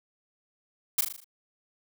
blue noise with echo, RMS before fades -23 dBFS, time 0.98-1.01 s, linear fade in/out 5 ms, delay 39 ms, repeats 6, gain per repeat -5 dB, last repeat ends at 1.244 s, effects none

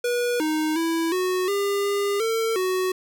square tone with pitch steps, 484.2 / 310.6 / 329.7 / 368 / 401.5 / 403.6 / 451 / 371.4 Hz, B4 / D#4 / E4 / F#4 / G4 / G#4 / A4 / F#4, -34 / -3 / 0 / -9 / +41 / -49 / +43 / +7 cents, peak -22 dBFS, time 0.04-2.92 s, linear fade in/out 5 ms, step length 360 ms, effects none

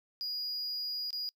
triangle tone with dropouts, 4886 Hz, D#8, 32 cents flat, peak -33 dBFS, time 0.21-1.29 s, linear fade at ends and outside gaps 0 ms, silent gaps 1.105-1.129 s, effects noise-tail reverb RT60 0.1 s tail -25 dB re dry

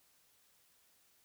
silence, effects white hiss -70 dBFS RMS until 1.24 s

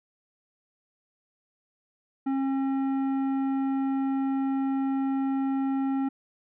sine tone with tanh clipping, 270 Hz, C#4, 45 cents flat, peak -26 dBFS, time 2.26-6.09 s, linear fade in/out 10 ms, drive 11 dB, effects none

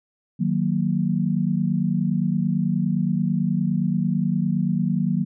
sine chord, D# minor, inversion none, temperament equal, 155.56 / 185 / 233.1 Hz, D#3 / F#3 / A#3, 0 / 0 / 0 cents, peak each -24 / -22 / -25 dBFS, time 0.39-5.25 s, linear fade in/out 20 ms, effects none

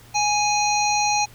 harmonic tone with a mistuned harmonic, 830.6 Hz, G#5, in tune, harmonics 1 / 3 / 5 / 7 / 8, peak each -20 / -25 / -27 / -28 / -29 dBFS, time 0.14-1.26 s, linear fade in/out 20 ms, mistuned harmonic 8, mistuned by -36 cents, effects added 118 Hz sine -47 dBFS peak until 1.34 s + pink hiss -49 dBFS RMS until 1.34 s

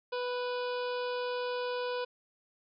harmonic tone, 493.9 Hz, B4, in tune, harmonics 1 / 2 / 3 / 5 / 6 / 7 / 8 / 9 / 10, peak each -33 / -39 / -43 / -47 / -49 / -50 / -51 / -52 / -53 dBFS, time 0.12-2.05 s, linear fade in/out 10 ms, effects none

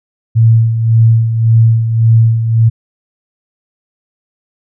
sine tone with tremolo, 113.6 Hz, A#2, 44 cents flat, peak -3 dBFS, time 0.35-2.7 s, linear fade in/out 20 ms, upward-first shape sine, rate 1.8 Hz, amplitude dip 60%, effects none

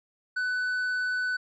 sine tone with tanh clipping, 1497 Hz, F#6, 20 cents sharp, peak -27 dBFS, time 0.36-1.37 s, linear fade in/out 10 ms, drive 5 dB, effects none

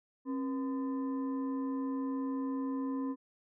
sine tone with frequency modulation, 268.7 Hz, C4, 46 cents sharp, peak -32 dBFS, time 0.25-3.16 s, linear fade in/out 50 ms, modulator 751 Hz, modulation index 0.47, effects none

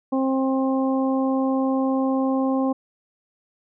harmonic tone, 265.2 Hz, C4, 23 cents sharp, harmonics 1 / 2 / 3 / 4, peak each -20 / -26 / -30 / -32 dBFS, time 0.12-2.73 s, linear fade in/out 10 ms, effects none

